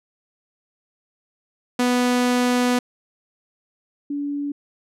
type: tone pair in turn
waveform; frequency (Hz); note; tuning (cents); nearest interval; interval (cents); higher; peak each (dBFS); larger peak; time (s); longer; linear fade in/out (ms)
sawtooth / sine; 246.9 / 286.7; B3 / D4; 0 / -42; minor third; 258; second; -13 / -23; first; 1.79-2.79 / 4.1-4.52; first; 5
effects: low-pass 11000 Hz 12 dB/octave